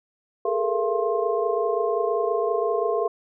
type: tone cluster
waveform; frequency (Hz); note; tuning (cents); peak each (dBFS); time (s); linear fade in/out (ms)
sine; 413.7 / 443.2 / 468.9 / 680 / 1061; G#4 / A4 / A#4 / F5 / C6; -7 / +13 / +10 / -46 / +24; -26 / -27 / -27 / -27 / -30; 0.45-3.08; 5
effects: none